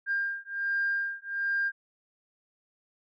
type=beating tone pair; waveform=sine; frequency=1600 / 1601.3 Hz; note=G6 / G6; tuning=+35 / +36 cents; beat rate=1.3 Hz; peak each=-30 dBFS; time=0.06-1.72 s; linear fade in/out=50 ms; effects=tanh soft clip ceiling -20 dBFS